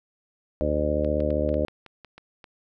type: harmonic tone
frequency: 75.1 Hz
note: D2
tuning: 39 cents sharp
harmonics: 1 / 2 / 3 / 4 / 5 / 6 / 7 / 8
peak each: -28 / -35 / -32 / -30 / -34 / -34 / -28 / -27 dBFS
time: 0.61-1.65 s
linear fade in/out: 0 ms
type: clicks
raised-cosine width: 0.3 ms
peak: -28 dBFS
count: 10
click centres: 1.047 / 1.204 / 1.305 / 1.491 / 1.542 / 1.683 / 1.863 / 2.047 / 2.18 / 2.442 s
effects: none